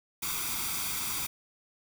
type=noise with comb filter; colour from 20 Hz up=white; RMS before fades=-33 dBFS; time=0.22-1.27 s; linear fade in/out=10 ms; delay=0.85 ms; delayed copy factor=+0.7; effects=none